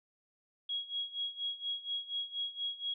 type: tone with tremolo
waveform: sine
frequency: 3310 Hz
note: G#7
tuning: 6 cents flat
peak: -32 dBFS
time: 0.69-2.94 s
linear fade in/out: 5 ms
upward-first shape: sine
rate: 4.2 Hz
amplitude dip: 85%
effects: none